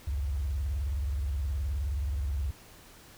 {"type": "tone with vibrato", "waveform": "sine", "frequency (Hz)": 69.3, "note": "C#2", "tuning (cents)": 0, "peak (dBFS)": -28, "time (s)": [0.07, 2.51], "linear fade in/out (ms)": 5, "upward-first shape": "sine", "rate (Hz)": 19, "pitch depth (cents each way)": 270, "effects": ["pink hiss -53 dBFS RMS until 3.17 s"]}